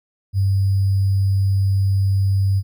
sine tone with sample-and-hold, 97.3 Hz, G2, 12 cents flat, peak -14 dBFS, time 0.33-2.63 s, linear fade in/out 50 ms, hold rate 4900 Hz, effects none

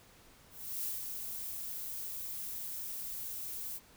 violet noise with ADSR envelope, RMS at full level -36 dBFS, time 0.5-3.8 s, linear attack 360 ms, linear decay 140 ms, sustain -5 dB, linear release 42 ms, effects pink hiss -60 dBFS RMS until 3.96 s

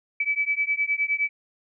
sine beating tone pair, 2294 / 2303.7 Hz, D7 / D7, -41 / -34 cents, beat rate 9.7 Hz, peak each -25 dBFS, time 0.2-1.29 s, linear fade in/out 5 ms, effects none

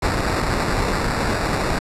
pink noise with sample-and-hold, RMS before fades -21 dBFS, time 0.02-1.79 s, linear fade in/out 5 ms, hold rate 3150 Hz, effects low-pass 9000 Hz 12 dB/octave

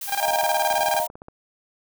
blue noise, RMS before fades -32 dBFS, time 0.01-1.07 s, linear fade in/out 5 ms
sawtooth tone with tremolo, 800 Hz, G5, 35 cents sharp, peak -17 dBFS, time 0.07-1.03 s, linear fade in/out 50 ms, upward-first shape square, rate 19 Hz, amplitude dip 80%
sine chord, Eb suspended second, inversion none, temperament equal, 622.3 / 698.5 / 932.3 Hz, Eb5 / F5 / Bb5, 0 / 0 / 0 cents, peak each -26 dBFS, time 0.19-1.08 s, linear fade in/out 50 ms
clicks, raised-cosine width 1 ms, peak -26 dBFS, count 12, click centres 0.284 / 0.434 / 0.709 / 0.74 / 0.793 / 0.885 / 0.945 / 1 / 1.101 / 1.155 / 1.219 / 1.284 s
effects none

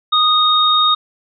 sine tone pair together, 1242 / 3722 Hz, D#6 / A#7, -3 / -3 cents, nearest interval octave + perfect fifth, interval 1900 cents, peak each -13 dBFS, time 0.12-0.95 s, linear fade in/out 10 ms, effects none

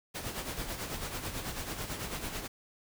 pink noise with tremolo, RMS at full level -36 dBFS, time 0.14-2.48 s, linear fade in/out 20 ms, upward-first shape sine, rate 9.1 Hz, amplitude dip 55%, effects none

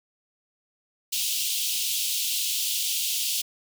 pink high-pass noise, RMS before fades -27 dBFS, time 1.12-3.42 s, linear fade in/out 10 ms, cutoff 2800 Hz, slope 48 dB/octave, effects none

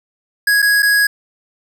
square tone with dropouts, 1661.2 Hz, G#6, in tune, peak -11 dBFS, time 0.47-1.07 s, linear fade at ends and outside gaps 5 ms, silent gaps 0.62-0.625 / 0.823-0.828 s, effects none

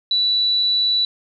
sine tone pair in turn, 3951 / 3951 Hz, B7 / B7, 0 / 0 cents, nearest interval unison, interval 0 cents, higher neither, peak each -15 dBFS, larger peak neither, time 0.11-0.63 / 0.63-1.05 s, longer first, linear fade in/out 2 ms, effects none

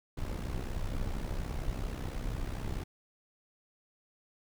brown noise with amplitude modulation, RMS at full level -32 dBFS, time 0.17-2.84 s, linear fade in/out 10 ms, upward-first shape sine, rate 64.3 Hz, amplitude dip 70%, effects none

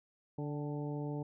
harmonic tone with a mistuned harmonic, 146.3 Hz, D3, 6 cents flat, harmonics 1 / 2 / 3 / 4 / 5 / 6, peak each -38 / -41 / -44 / -49 / -52 / -51 dBFS, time 0.38-1.23 s, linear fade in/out 5 ms, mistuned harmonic 5, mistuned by +60 cents, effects none

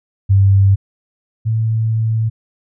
sine tone pair in turn, 98 / 111.53 Hz, G2 / A2, 0 / +24 cents, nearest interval major second, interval 224 cents, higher second, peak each -7 / -13 dBFS, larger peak first, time 0.29-0.76 / 1.45-2.3 s, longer second, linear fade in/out 20 ms, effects none

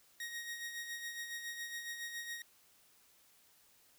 sawtooth tone with tremolo, 1877 Hz, A#6, 11 cents sharp, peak -36 dBFS, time 0.2-2.42 s, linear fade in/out 2 ms, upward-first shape sine, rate 7.2 Hz, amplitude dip 50%, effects white hiss -67 dBFS RMS until 3.98 s

